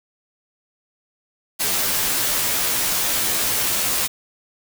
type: noise with comb filter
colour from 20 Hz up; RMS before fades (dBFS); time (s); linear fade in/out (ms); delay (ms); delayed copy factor
white; -21; 1.59-4.08; 20; 13; -0.85
effects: none